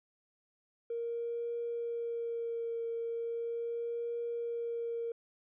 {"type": "tone with vibrato", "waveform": "triangle", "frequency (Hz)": 466.2, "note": "A#4", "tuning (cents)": 0, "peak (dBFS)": -30, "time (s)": [0.9, 5.12], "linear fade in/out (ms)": 5, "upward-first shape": "triangle", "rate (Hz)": 0.38, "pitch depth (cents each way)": 18, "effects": ["tanh soft clip ceiling -32 dBFS", "resampled to 8000 Hz"]}